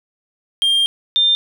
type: tone pair in turn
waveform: triangle / sine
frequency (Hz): 3200 / 3600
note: G7 / A7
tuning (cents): +35 / +39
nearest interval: major second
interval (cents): 204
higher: second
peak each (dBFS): -11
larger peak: neither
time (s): 0.62-0.86 / 1.16-1.35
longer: first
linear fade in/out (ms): 0
effects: none